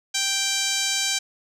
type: tone with band-pass filter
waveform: 15% pulse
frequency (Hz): 784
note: G5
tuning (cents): 0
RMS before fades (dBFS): -24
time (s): 0.14-1.19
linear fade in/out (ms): 10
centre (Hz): 5400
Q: 6.7
effects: none